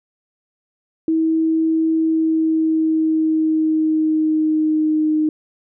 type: tone with pitch glide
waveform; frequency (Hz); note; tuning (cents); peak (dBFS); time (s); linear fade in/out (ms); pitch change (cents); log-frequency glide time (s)
sine; 321.7 to 308.6; E4 to D#4; -42 to -14; -14; 1.08-5.29; 2; -72; 1.94-5.18
effects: none